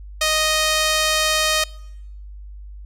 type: tone with band-pass filter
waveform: sawtooth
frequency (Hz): 622.3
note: D#5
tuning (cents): 0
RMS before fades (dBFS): -19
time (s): 0.21-1.64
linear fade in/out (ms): 5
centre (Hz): 4900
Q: 0.6
effects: noise-tail reverb RT60 0.9 s tail -24 dB re dry + added 50 Hz sine -34 dBFS peak until 2.85 s